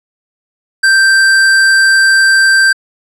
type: tone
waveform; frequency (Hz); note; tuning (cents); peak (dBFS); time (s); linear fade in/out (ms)
square; 1568; G6; 0; -6; 0.83-2.73; 10
effects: low-pass 9000 Hz 12 dB/octave

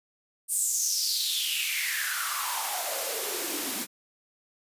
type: noise with high-pass filter sweep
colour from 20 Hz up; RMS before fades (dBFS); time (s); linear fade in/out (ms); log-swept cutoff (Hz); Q
white; -29; 0.48-3.87; 50; 9100 to 220; 5.7
effects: resampled to 32000 Hz

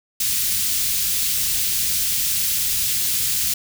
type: band-stop noise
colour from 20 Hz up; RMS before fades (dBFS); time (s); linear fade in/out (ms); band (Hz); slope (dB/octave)
white; -21; 0.2-3.54; 5; 140 to 3000; 12
effects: none

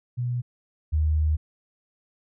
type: tone pair in turn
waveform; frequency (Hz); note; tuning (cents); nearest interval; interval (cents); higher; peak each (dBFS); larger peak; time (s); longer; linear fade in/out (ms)
sine; 122.5 / 77.17; B2 / D#2; -14 / -14; minor sixth; 800; first; -24 / -19; second; 0.17-0.42 / 0.92-1.37; second; 20
effects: none

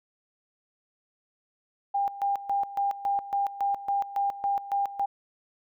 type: tone with tremolo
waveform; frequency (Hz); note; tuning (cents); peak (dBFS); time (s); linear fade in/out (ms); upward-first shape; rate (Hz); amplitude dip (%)
sine; 800; G5; +35; -23; 1.94-5.06; 10; square; 3.6; 80
effects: none

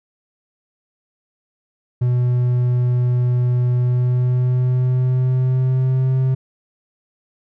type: tone with pitch glide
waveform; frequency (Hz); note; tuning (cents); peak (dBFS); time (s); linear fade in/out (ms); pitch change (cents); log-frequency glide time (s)
triangle; 123.47 to 130.81; B2 to C3; 0 to 0; -12; 2.01-6.35; 10; +100; 3.77-6.17
effects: none

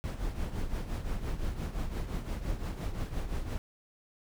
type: noise with tremolo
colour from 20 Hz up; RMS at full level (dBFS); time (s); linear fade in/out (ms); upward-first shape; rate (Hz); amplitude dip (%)
brown; -31; 0.04-3.58; 0; triangle; 5.8; 70
effects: none

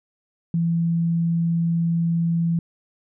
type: tone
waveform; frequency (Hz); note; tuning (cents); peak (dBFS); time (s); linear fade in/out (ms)
sine; 167.7; E3; +30; -18; 0.54-2.59; 2
effects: none

